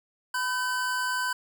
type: tone pair together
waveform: square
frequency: 999.6 / 1531 Hz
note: B5 / G6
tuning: +21 / -41 cents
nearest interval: perfect fifth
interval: 738 cents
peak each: -31 / -29 dBFS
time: 0.34-1.33 s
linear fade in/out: 5 ms
effects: none